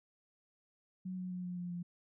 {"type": "tone with pitch steps", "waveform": "sine", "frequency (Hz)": [185, 182.88, 180.77, 178.7, 176.65, 174.62], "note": ["F#3", "F#3", "F#3", "F3", "F3", "F3"], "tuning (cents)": [0, -20, -40, 40, 20, 0], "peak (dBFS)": -38, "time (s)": [1.05, 1.83], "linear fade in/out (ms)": 10, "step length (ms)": 130, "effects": []}